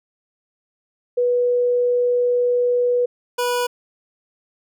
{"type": "tone pair in turn", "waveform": ["sine", "25% pulse"], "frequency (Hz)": [489.2, 489.2], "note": ["B4", "B4"], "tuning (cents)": [-16, -16], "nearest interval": "unison", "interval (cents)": 0, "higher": "neither", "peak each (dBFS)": -15, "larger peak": "neither", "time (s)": [[1.17, 3.06], [3.38, 3.67]], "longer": "first", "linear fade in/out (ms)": 10, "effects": []}